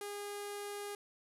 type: tone with low-pass filter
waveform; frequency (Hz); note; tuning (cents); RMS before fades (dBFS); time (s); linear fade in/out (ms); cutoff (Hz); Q
sawtooth; 408.5; G#4; -29; -43; 0.01-0.95; 2; 11000; 2.7
effects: 12-bit